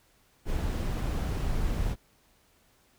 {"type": "noise", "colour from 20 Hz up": "brown", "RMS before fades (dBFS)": -29, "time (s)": [0.45, 1.96], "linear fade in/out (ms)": 50, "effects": ["pink hiss -65 dBFS RMS until 2.98 s"]}